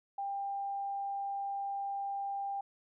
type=tone; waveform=sine; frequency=795 Hz; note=G5; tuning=24 cents sharp; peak=-34 dBFS; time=0.18-2.61 s; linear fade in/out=5 ms; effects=none